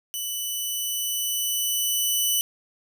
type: tone with level ramp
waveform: 10% pulse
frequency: 2980 Hz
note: F#7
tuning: 12 cents sharp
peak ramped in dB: -20 to -12 dBFS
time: 0.14-2.41 s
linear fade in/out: 0 ms
effects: none